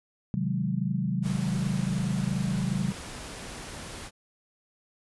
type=chord; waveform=sine; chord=Ab dominant seventh; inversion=first; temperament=equal; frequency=130.81 / 155.56 / 185 / 207.7 Hz; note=C3 / Eb3 / Gb3 / Ab3; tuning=0 / 0 / 0 / 0 cents; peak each=-31 / -32 / -29 / -33 dBFS; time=0.34-2.92 s; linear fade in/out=0 ms
type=noise; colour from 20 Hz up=pink; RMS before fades=-40 dBFS; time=1.22-4.11 s; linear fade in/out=50 ms
effects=resampled to 24000 Hz